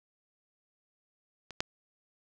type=clicks; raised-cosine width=0.2 ms; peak=-26 / -11 dBFS; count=2; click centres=1.507 / 1.605 s; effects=none